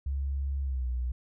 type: tone with pitch glide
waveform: sine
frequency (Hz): 68.8 to 61.65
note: C#2 to B1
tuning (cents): -12 to -2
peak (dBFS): -28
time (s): 0.06-1.12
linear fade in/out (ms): 5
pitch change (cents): -190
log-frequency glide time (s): 0.62-0.88
effects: none